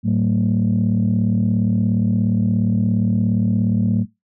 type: tone cluster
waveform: sine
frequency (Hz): 108.9 / 188.3 / 225.4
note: A2 / F#3 / A3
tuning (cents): -17 / +31 / +42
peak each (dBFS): -18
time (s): 0.03-4.06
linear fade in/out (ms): 50
effects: noise-tail reverb RT60 0.2 s tail -23 dB re dry + tanh soft clip ceiling -9 dBFS